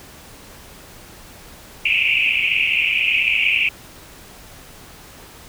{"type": "band-pass noise", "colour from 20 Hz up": "pink", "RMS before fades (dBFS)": -18, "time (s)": [1.85, 3.69], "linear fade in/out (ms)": 5, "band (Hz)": [2300, 2800], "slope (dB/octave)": 96, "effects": ["pink hiss -42 dBFS RMS until 5.48 s"]}